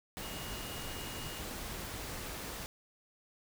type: tone in noise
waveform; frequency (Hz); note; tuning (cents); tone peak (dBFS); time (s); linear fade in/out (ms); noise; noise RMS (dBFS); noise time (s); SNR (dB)
sine; 2863; F7; +42; -49; 0.22-1.4; 0; pink; -42; 0.17-2.66; -10
effects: none